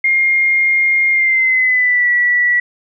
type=tone with pitch glide; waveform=sine; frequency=2126 to 1949.6 Hz; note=C7 to B6; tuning=+27 to -23 cents; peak=-10 dBFS; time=0.04-2.6 s; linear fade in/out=5 ms; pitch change=-150 cents; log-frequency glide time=1.11-2.09 s; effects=none